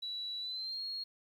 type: tone with pitch glide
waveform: sine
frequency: 3931 to 4287 Hz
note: B7 to C8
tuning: -9 to +41 cents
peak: -37 dBFS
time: 0.02-1.04 s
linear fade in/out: 10 ms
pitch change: +150 cents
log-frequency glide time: 0.4-0.83 s
effects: 11-bit